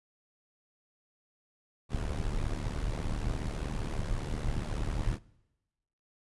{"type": "noise with amplitude modulation", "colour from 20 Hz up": "brown", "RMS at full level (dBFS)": -29, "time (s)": [1.89, 5.19], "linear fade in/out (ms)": 50, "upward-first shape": "sine", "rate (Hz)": 74.8, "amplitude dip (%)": 80, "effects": ["noise-tail reverb RT60 1.0 s tail -23 dB re dry", "resampled to 24000 Hz"]}